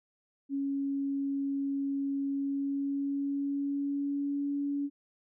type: tone with pitch glide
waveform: sine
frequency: 277.2 to 283.8 Hz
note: C#4 to C#4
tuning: 0 to +41 cents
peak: -29 dBFS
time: 0.49-4.9 s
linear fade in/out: 50 ms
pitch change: +41 cents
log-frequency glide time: 2.29-4.52 s
effects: none